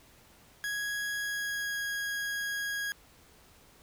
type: tone with pitch glide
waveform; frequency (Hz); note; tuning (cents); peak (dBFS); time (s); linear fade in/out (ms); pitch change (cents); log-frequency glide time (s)
40% pulse; 1661.2 to 1646.9; G#6 to G#6; 0 to -15; -31; 0.64-2.92; 0; -15; 1.14-1.83
effects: pink hiss -59 dBFS RMS until 3.82 s